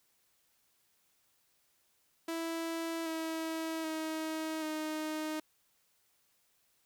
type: tone with pitch steps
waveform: sawtooth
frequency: 329.6 / 323 / 316.5 / 310.2 Hz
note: E4 / E4 / D#4 / D#4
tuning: 0 / -35 / +30 / -5 cents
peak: -31 dBFS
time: 2.28-5.4 s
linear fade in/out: 5 ms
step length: 780 ms
effects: white hiss -73 dBFS RMS until 6.85 s